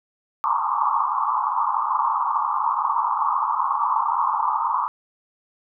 white band-pass noise, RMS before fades -22 dBFS, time 0.44-4.88 s, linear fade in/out 0 ms, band 850 to 1200 Hz, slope 96 dB/octave, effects none

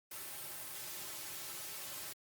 white noise with comb filter, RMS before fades -45 dBFS, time 0.11-2.13 s, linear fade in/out 5 ms, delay 4.2 ms, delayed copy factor -0.85, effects high-pass 100 Hz 12 dB/octave + Opus 32 kbps

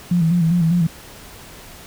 sine tone with vibrato, 169.1 Hz, E3, 44 cents sharp, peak -13 dBFS, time 0.11-0.87 s, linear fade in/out 5 ms, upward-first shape square, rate 5 Hz, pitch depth 65 cents each way, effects pink hiss -40 dBFS RMS until 1.86 s

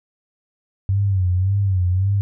sine tone with vibrato, 94.9 Hz, F#2, 44 cents sharp, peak -15 dBFS, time 0.89-2.21 s, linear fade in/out 0 ms, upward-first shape sine, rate 1.8 Hz, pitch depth 100 cents each way, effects none

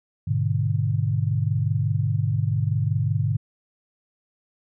sine chord, G# diminished, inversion none, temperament just, 103.83 / 124.59 / 149.51 Hz, G#2 / B2 / D3, 0 / +16 / +31 cents, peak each -23 / -25 / -25 dBFS, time 0.27-3.37 s, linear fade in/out 10 ms, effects none

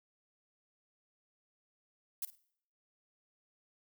violet noise with echo, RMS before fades -37 dBFS, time 2.22-2.25 s, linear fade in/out 2 ms, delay 52 ms, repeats 2, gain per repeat -14 dB, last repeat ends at 2.354 s, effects noise-tail reverb RT60 0.6 s tail -20 dB re dry

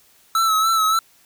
square tone with vibrato, 1309 Hz, E6, 13 cents flat, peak -16 dBFS, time 0.35-0.99 s, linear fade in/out 2 ms, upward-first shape sine, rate 3.5 Hz, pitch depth 41 cents each way, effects white hiss -55 dBFS RMS until 1.25 s

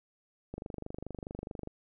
click train, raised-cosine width 2 ms, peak -26 dBFS, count 29, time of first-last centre 0.54-1.674 s, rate 24.7 Hz, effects none

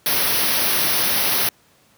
white band-stop noise, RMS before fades -19 dBFS, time 0.06-1.49 s, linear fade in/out 2 ms, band 6000 to 9600 Hz, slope 96 dB/octave, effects pink hiss -56 dBFS RMS until 1.97 s + high-pass 100 Hz 12 dB/octave

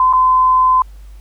sine tone with dropouts, 1025 Hz, C6, 36 cents flat, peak -8 dBFS, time 0-0.82 s, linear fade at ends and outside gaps 2 ms, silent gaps 0.128-0.134 s, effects added 50 Hz sine -33 dBFS peak until 1.2 s + pink hiss -53 dBFS RMS until 1.2 s

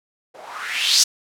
violet noise with low-pass filter sweep, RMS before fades -21 dBFS, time 0.34-1.04 s, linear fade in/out 10 ms, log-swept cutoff 540 to 5900 Hz, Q 3.4, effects none

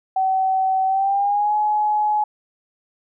sine tone with pitch glide, 761 to 844.4 Hz, F#5 to G#5, +48 to +29 cents, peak -16 dBFS, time 0.16-2.24 s, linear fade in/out 5 ms, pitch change +181 cents, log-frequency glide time 0.86-1.55 s, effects none

